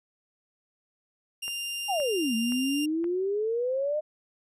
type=tone; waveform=sawtooth; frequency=2794 Hz; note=F7; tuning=in tune; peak=-28 dBFS; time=1.42-2.86 s; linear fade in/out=10 ms
type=click train; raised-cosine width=0.5 ms; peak=-29 dBFS; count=4; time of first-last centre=1.48-3.042 s; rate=1.92 Hz
type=exponential two-way sweep; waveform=sine; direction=down then up; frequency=846 to 221.6 to 619 Hz; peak=-25 dBFS; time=1.88-4.01 s; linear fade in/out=20 ms; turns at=2.35 s
effects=resampled to 32000 Hz